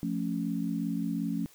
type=chord; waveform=sine; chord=F augmented; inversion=none; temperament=equal; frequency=174.61 / 220 / 277.2 Hz; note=F3 / A3 / C#4; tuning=0 / 0 / 0 cents; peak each=-33 dBFS; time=0.03-1.46 s; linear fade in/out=0 ms; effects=white hiss -58 dBFS RMS until 1.54 s